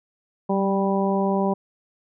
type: harmonic tone with a mistuned harmonic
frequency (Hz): 196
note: G3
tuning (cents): 0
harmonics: 1 / 2 / 3 / 4 / 5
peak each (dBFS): -22 / -25 / -27 / -28 / -29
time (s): 0.49-1.54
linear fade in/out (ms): 10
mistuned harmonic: 1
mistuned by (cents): -19
effects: none